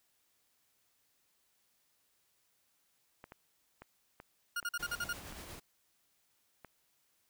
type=clicks; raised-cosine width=0.5 ms; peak=-34 dBFS; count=8; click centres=3.241 / 3.321 / 3.82 / 4.201 / 4.628 / 4.937 / 5.324 / 6.647 s
type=tone bursts; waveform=40% pulse; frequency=1424 Hz; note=F6; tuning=33 cents sharp; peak=-33 dBFS; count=7; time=4.56-5.13 s; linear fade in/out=5 ms; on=42 ms; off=46 ms
type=noise with tremolo; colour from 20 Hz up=pink; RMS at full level=-47 dBFS; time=4.79-5.6 s; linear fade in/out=10 ms; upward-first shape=sine; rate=8.6 Hz; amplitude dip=35%
effects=white hiss -75 dBFS RMS until 7.29 s